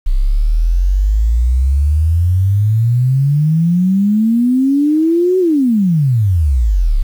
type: exponential two-way sweep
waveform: sine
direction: up then down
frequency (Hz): 31.53 to 377.7 to 31.53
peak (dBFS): -9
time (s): 0.06-7.03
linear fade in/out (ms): 10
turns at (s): 5.39
effects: 7-bit